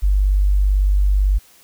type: tone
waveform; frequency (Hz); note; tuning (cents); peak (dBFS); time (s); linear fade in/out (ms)
sine; 49; G1; 0; -12; 0.02-1.39; 20
effects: white hiss -50 dBFS RMS until 1.63 s